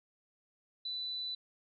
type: tone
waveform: sine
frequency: 3984 Hz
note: B7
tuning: 14 cents sharp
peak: -36 dBFS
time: 0.85-1.35 s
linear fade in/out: 5 ms
effects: none